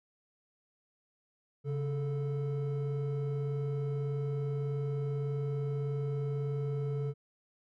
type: tone pair together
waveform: triangle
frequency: 138.67 / 437.7 Hz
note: C#3 / A4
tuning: +1 / -9 cents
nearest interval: octave + minor sixth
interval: 1990 cents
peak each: -29 / -35 dBFS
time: 1.64-7.14 s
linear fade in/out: 50 ms
effects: tanh soft clip ceiling -25 dBFS